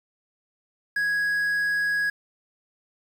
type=tone with quantisation; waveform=triangle; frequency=1661.2 Hz; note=G#6; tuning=in tune; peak=-20 dBFS; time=0.96-2.1 s; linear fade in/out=5 ms; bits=8; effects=none